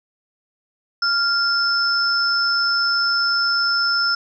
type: tone pair together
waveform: sine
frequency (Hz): 1394 / 5263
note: F6 / E8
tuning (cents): -4 / -4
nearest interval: octave + major seventh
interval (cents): 2300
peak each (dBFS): -19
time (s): 1.02-4.15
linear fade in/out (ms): 5
effects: none